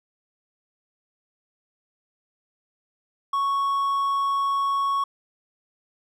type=tone; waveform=triangle; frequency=1108.7 Hz; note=C#6; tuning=in tune; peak=-19 dBFS; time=3.33-5.04 s; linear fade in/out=5 ms; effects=none